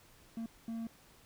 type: tone bursts at uneven times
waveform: triangle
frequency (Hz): 227.7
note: A#3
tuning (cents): -40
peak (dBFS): -35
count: 2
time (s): 0.37-0.46 / 0.68-0.87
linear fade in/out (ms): 2
effects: pink hiss -62 dBFS RMS until 1.25 s